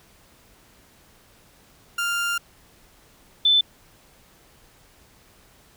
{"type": "tone pair in turn", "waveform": ["30% pulse", "sine"], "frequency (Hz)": [1396.9, 3520], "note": ["F6", "A7"], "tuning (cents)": [0, 0], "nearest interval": "octave + major third", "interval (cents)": 1600, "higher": "second", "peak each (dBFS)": [-20, -14], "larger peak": "second", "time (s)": [[1.98, 2.38], [3.45, 3.61]], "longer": "first", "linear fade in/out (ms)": 5, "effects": ["pink hiss -55 dBFS RMS until 5.76 s"]}